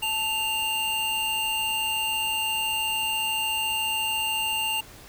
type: tone pair together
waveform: square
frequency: 880 / 2794 Hz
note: A5 / F7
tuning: 0 / 0 cents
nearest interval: octave + minor sixth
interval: 2000 cents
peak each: -32 / -26 dBFS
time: 0.02-4.81 s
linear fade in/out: 10 ms
effects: pink hiss -47 dBFS RMS until 5.08 s